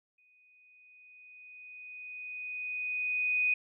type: tone with exponential growth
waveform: sine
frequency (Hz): 2489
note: D#7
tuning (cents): 0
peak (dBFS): -24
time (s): 0.18-3.54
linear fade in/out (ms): 5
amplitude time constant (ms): 730
effects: none